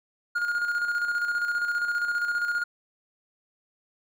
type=tone with tremolo; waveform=triangle; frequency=1423 Hz; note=F6; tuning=32 cents sharp; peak=-21 dBFS; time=0.35-2.64 s; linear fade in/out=10 ms; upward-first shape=square; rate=15 Hz; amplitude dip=45%; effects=none